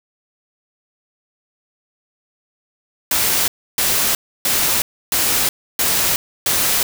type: noise bursts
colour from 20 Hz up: white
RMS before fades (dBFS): -17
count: 6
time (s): 3.11-6.83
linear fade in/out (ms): 2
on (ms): 370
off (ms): 300
effects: none